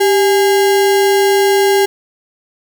sine tone with sample-and-hold, 393 Hz, G4, 4 cents sharp, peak -8 dBFS, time 0-1.86 s, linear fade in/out 10 ms, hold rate 1225 Hz, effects none

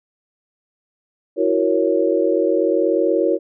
sine chord, F# dominant seventh, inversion third, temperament equal, 329.6 / 370 / 466.2 / 554.4 Hz, E4 / F#4 / A#4 / C#5, 0 / 0 / 0 / 0 cents, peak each -20 dBFS, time 1.36-3.39 s, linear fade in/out 50 ms, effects none

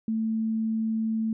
sine tone, 221.9 Hz, A3, 15 cents sharp, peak -24 dBFS, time 0.08-1.33 s, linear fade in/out 2 ms, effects none

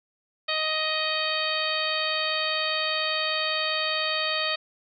harmonic tone with a mistuned harmonic, 625 Hz, D#5, 8 cents sharp, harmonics 1 / 2 / 3 / 4 / 5 / 6 / 7, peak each -32 / -32 / -32 / -32 / -32 / -32 / -32 dBFS, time 0.48-4.56 s, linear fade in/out 10 ms, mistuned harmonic 7, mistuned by +38 cents, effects none

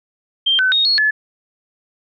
sine tone with pitch steps, 3166 / 1517 / 3728 / 4326 / 1721 Hz, G7 / F#6 / A#7 / C#8 / A6, +17 / +43 / -1 / -43 / -39 cents, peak -12 dBFS, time 0.46-1.11 s, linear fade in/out 10 ms, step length 130 ms, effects none

